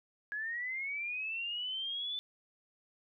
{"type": "linear sweep", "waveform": "sine", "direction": "up", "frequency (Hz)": [1661.2, 3520], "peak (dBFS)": -35, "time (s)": [0.32, 2.19], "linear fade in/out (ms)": 0, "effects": []}